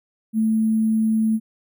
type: tone with sample-and-hold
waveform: sine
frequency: 220 Hz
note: A3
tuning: in tune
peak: -16 dBFS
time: 0.33-1.4 s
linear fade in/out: 50 ms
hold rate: 11025 Hz
effects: none